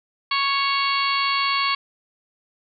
harmonic tone, 554.4 Hz, C#5, in tune, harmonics 2 / 3 / 4 / 5 / 6 / 7 / 8, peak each -22 / -34 / -26 / -28 / -30 / -35 / -27 dBFS, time 0.31-1.75 s, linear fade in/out 5 ms, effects none

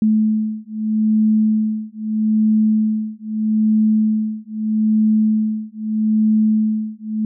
sine beating tone pair, 216.1 / 216.89 Hz, A3 / A3, -31 / -25 cents, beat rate 0.79 Hz, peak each -17 dBFS, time 0.02-7.25 s, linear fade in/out 2 ms, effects none

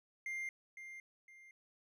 triangle tone with echo, 2100 Hz, C7, 6 cents sharp, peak -37 dBFS, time 0.26-0.49 s, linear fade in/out 2 ms, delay 510 ms, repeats 2, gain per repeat -9 dB, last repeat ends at 1.51 s, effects none

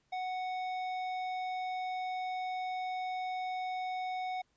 triangle tone with hard clipping, 740 Hz, F#5, in tune, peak -36 dBFS, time 0.12-4.42 s, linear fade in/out 10 ms, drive 14 dB, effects pink hiss -75 dBFS RMS until 4.56 s + resampled to 16000 Hz

